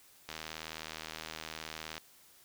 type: click train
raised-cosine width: 0.2 ms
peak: -23 dBFS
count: 135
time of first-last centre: 0.29-1.98 s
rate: 79.3 Hz
effects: white hiss -61 dBFS RMS until 2.44 s